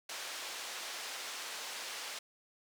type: band-pass noise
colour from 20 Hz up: white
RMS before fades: -43 dBFS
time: 0.09-2.19 s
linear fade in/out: 5 ms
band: 500 to 5700 Hz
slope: 12 dB/octave
effects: none